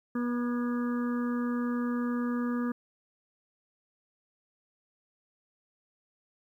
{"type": "harmonic tone with a mistuned harmonic", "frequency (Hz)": 242.3, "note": "B3", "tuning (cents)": -33, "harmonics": [1, 2, 4, 5, 6, 7], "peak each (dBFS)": [-28, -39, -47, -41, -49, -45], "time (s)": [0.15, 2.72], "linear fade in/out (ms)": 5, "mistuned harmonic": 7, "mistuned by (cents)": -28, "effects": ["11-bit"]}